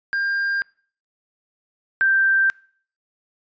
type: tone pair in turn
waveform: triangle / sine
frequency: 1600 / 1569.8 Hz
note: G6 / G6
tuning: +35 / +2 cents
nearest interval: unison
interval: 33 cents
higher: first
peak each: -18 / -14 dBFS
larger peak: second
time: 0.13-0.62 / 2.01-2.5 s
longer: neither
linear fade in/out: 0 ms
effects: noise-tail reverb RT60 0.5 s tail -25 dB re dry + resampled to 16000 Hz